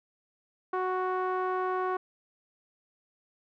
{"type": "tone with low-pass filter", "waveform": "sawtooth", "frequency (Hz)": 370, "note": "F#4", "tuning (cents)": 0, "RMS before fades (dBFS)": -30, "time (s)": [0.73, 1.97], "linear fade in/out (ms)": 5, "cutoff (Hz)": 1200, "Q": 2.8, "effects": []}